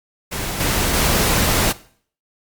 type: noise with level steps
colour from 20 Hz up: pink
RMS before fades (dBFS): -25 / -19 / -17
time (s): 0.31-1.73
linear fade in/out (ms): 20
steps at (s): 0.6 / 0.94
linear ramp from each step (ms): 5
effects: noise-tail reverb RT60 0.5 s tail -18 dB re dry + Opus 48 kbps